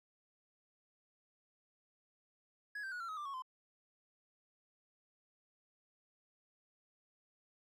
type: tone with pitch steps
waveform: triangle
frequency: 1675 / 1562.8 / 1458.2 / 1360.5 / 1269.4 / 1184.4 / 1105.1 / 1031.1 Hz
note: G#6 / G6 / F#6 / F6 / D#6 / D6 / C#6 / C6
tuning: +14 / -6 / -26 / -46 / +34 / +14 / -6 / -26 cents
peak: -39 dBFS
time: 2.75-3.422 s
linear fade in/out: 5 ms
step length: 84 ms
effects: none